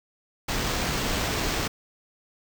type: noise with sample-and-hold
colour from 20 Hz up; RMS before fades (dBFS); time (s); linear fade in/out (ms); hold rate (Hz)
pink; -27; 0.48-1.68; 10; 11025
effects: none